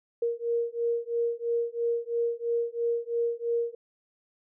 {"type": "beating tone pair", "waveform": "sine", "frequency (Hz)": [467.3, 470.3], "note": ["A#4", "A#4"], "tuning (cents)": [4, 15], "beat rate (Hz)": 3, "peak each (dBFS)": -29, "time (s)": [0.22, 3.75], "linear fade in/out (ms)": 5, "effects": []}